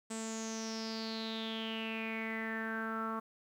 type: tone with low-pass filter sweep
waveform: sawtooth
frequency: 222.9 Hz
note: A3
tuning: 23 cents sharp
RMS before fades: -39 dBFS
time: 0.1-3.2 s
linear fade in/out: 10 ms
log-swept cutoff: 8100 to 1200 Hz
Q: 8.4
effects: 11-bit